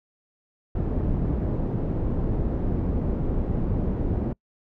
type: low-pass noise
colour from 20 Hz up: pink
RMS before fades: -25 dBFS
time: 0.75-4.33 s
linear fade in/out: 5 ms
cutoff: 370 Hz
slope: 12 dB/octave
effects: noise-tail reverb RT60 0.1 s tail -26 dB re dry